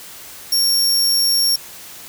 sawtooth tone, 5520 Hz, F8, 21 cents flat, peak -11 dBFS, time 0.52-1.56 s, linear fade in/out 5 ms, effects white hiss -37 dBFS RMS until 2.08 s

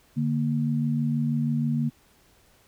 sine tone pair together, 146.83 / 233.1 Hz, D3 / A#3, 0 / 0 cents, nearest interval minor sixth, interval 800 cents, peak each -25 / -25 dBFS, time 0.16-1.9 s, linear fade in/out 20 ms, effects pink hiss -60 dBFS RMS until 2.67 s

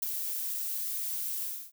violet noise with ADSR envelope, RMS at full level -28 dBFS, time 0.02-1.72 s, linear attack 9 ms, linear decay 11 ms, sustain -6 dB, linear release 290 ms, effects none

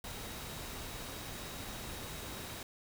sine tone in noise, 3807 Hz, A#7, 36 cents sharp, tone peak -55 dBFS, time 0.04-2.63 s, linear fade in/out 2 ms, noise pink, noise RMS -44 dBFS, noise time 0.04-2.63 s, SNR -14 dB, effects none

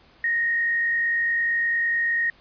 sine tone with frequency modulation, 1864.7 Hz, A#6, in tune, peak -20 dBFS, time 0.24-2.3 s, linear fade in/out 2 ms, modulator 48.8 Hz, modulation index 0.45, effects pink hiss -55 dBFS RMS until 2.4 s + resampled to 11025 Hz

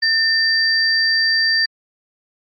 sine tone pair together, 1800 / 4674 Hz, A6 / D8, +39 / -9 cents, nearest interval octave + perfect fourth, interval 1652 cents, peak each -16 dBFS, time 0.02-1.66 s, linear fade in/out 10 ms, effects MP3 32 kbps

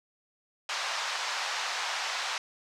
pink band-pass noise, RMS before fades -33 dBFS, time 0.69-2.38 s, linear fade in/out 2 ms, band 770 to 6200 Hz, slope 24 dB/octave, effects none

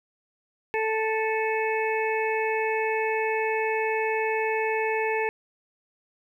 harmonic tone with a mistuned harmonic, 440 Hz, A4, in tune, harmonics 1 / 2 / 4 / 5 / 6, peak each -26 / -29 / -32 / -33 / -34 dBFS, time 0.74-5.29 s, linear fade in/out 0 ms, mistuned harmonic 6, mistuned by -29 cents, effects 10-bit

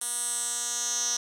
10% pulse tone with band-pass filter sweep, 240 Hz, B3, 49 cents flat, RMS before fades -30 dBFS, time 0.01-1.17 s, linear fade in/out 5 ms, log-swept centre 9400 to 5900 Hz, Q 5.4, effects none

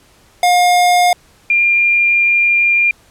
square / sine tone pair in turn, 713 / 2398 Hz, F5 / D7, +36 / +36 cents, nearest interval octave + major sixth, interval 2100 cents, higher second, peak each -9 dBFS, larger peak neither, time 0.43-1.13 / 1.5-2.91 s, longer second, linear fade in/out 2 ms, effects pink hiss -49 dBFS RMS until 3.1 s + low-pass 12000 Hz 12 dB/octave

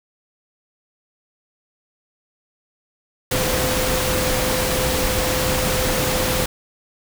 sine tone in noise, 512 Hz, C5, 38 cents flat, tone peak -24 dBFS, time 3.31-6.46 s, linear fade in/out 5 ms, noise pink, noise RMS -21 dBFS, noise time 3.31-6.46 s, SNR -6 dB, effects none

